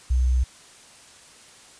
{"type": "tone with sample-and-hold", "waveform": "sine", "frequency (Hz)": 63, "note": "B1", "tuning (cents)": 35, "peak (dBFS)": -17, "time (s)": [0.1, 0.44], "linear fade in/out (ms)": 10, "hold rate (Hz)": 6300, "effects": ["white hiss -49 dBFS RMS until 1.79 s", "resampled to 22050 Hz"]}